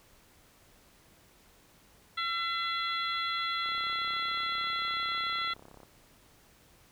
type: harmonic tone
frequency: 676 Hz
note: E5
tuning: 43 cents sharp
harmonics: 2 / 3 / 4 / 5 / 6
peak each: -33 / -36 / -46 / -36 / -40 dBFS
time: 2.17-5.54 s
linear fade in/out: 10 ms
type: click train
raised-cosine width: 1 ms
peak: -37 dBFS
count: 74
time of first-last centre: 3.66-5.833 s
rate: 33.6 Hz
effects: pink hiss -61 dBFS RMS until 6.91 s